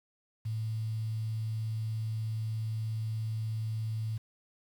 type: tone with quantisation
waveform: sine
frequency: 110.4 Hz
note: A2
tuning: 6 cents sharp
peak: -31 dBFS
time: 0.45-4.18 s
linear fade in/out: 10 ms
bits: 9
effects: none